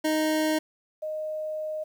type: tone pair in turn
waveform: 25% pulse / sine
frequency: 311.1 / 619.3 Hz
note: D#4 / D#5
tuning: 0 / -8 cents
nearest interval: octave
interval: 1192 cents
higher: second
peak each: -19 / -29 dBFS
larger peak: first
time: 0.04-0.59 / 1.02-1.84 s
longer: second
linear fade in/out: 10 ms
effects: 10-bit